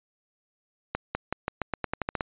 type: accelerating click train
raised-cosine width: 0.5 ms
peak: -12 dBFS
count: 12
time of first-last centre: 0.95-2.208 s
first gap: 200 ms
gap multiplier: 0.88
effects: resampled to 8000 Hz